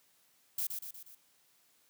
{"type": "noise with echo", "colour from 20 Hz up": "violet", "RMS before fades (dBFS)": -34, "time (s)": [0.58, 0.67], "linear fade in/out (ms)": 5, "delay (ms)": 120, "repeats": 4, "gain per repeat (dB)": -5, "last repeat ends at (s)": 1.15, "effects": ["white hiss -69 dBFS RMS until 1.89 s", "high-pass 100 Hz 12 dB/octave"]}